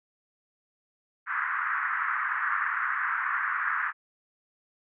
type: band-pass noise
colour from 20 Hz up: white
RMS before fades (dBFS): -29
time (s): 1.26-3.93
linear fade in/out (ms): 50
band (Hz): 1100 to 1800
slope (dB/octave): 48
effects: none